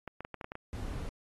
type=clicks; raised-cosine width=0.5 ms; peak=-25 dBFS; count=8; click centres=0.077 / 0.206 / 0.249 / 0.343 / 0.412 / 0.444 / 0.519 / 0.554 s
type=noise; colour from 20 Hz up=brown; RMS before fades=-38 dBFS; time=0.73-1.09 s; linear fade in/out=0 ms
effects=AAC 32 kbps